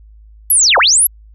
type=linear two-way sweep; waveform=sine; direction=down then up; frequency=11840 to 454.3 to 11840 Hz; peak=-7 dBFS; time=0.5-1.07 s; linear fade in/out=5 ms; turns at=0.78 s; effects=added 53 Hz sine -38 dBFS peak until 1.34 s